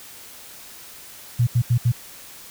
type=tone bursts at uneven times; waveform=sine; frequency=120 Hz; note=B2; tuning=49 cents flat; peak=-14 dBFS; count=4; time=1.39-1.47 / 1.55-1.62 / 1.7-1.78 / 1.85-1.92 s; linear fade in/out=10 ms; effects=white hiss -42 dBFS RMS until 2.5 s